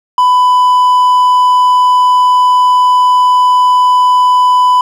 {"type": "tone", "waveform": "triangle", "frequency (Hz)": 998, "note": "B5", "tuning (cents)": 18, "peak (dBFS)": -3, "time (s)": [0.18, 4.81], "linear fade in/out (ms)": 2, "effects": []}